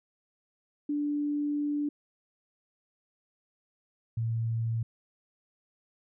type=tone pair in turn; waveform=sine; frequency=292.6 / 114.19 Hz; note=D4 / A#2; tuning=-6 / -35 cents; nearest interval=octave + major third; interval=1629 cents; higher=first; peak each=-27 dBFS; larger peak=neither; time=0.89-1.89 / 4.17-4.83 s; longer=first; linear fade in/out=5 ms; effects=none